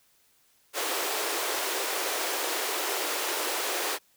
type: high-pass noise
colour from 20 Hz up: pink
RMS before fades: -30 dBFS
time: 0.73-3.99 s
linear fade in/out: 50 ms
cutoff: 340 Hz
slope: 48 dB/octave
effects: white hiss -65 dBFS RMS until 4.16 s